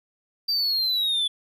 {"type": "linear sweep", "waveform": "triangle", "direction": "down", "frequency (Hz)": [4699, 3433], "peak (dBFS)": -20, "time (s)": [0.48, 1.28], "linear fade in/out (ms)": 10, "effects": []}